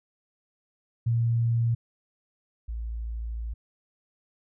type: tone pair in turn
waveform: sine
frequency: 116.54 / 56.64 Hz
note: A#2 / A#1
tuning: 0 / -49 cents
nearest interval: octave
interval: 1249 cents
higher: first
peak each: -21 / -30 dBFS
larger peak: first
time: 1.06-1.75 / 2.68-3.54 s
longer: second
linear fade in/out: 10 ms
effects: none